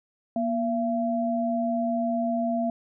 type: tone pair together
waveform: sine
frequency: 237.9 / 677 Hz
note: A#3 / E5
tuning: +35 / +46 cents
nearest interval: octave + tritone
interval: 1811 cents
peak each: -26 dBFS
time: 0.36-2.7 s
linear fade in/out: 2 ms
effects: none